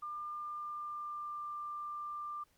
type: tone with pitch glide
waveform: sine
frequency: 1199 to 1188.7 Hz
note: D6 to D6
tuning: +36 to +21 cents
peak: -39 dBFS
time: 0.02-2.44 s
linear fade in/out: 10 ms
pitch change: -15 cents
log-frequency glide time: 0.45-1.46 s
effects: pink hiss -72 dBFS RMS until 2.57 s